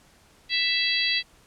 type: harmonic tone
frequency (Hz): 661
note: E5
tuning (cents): +5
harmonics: 3 / 4 / 5 / 6 / 7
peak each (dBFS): -28 / -28 / -28 / -28 / -28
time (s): 0.49-1.23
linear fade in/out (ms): 50
effects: pink hiss -57 dBFS RMS until 1.46 s + low-pass 11000 Hz 12 dB/octave